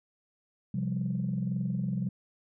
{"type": "chord", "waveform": "sine", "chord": "C suspended fourth", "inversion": "none", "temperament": "just", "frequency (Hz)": [130.81, 174.42, 196.22], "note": ["C3", "F3", "G3"], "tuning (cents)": [0, -2, 2], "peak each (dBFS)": -32, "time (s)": [0.74, 2.09], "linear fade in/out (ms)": 5, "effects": ["tanh soft clip ceiling -21 dBFS"]}